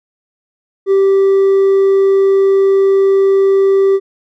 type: tone with hard clipping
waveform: sine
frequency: 390 Hz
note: G4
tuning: 9 cents flat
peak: -8 dBFS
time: 0.86-4 s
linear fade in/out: 50 ms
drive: 2 dB
effects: none